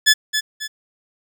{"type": "tone with echo", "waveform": "15% pulse", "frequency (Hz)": 1723, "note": "A6", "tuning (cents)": -37, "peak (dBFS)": -3, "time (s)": [0.06, 0.14], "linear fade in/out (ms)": 20, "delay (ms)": 270, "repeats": 2, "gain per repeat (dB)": -8, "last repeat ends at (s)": 0.68, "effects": []}